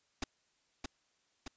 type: noise with echo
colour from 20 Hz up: pink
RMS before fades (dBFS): -35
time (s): 0.22-0.24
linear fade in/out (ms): 5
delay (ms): 620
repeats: 2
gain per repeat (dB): -4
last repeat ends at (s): 1.48
effects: white hiss -75 dBFS RMS until 1.56 s + resampled to 16000 Hz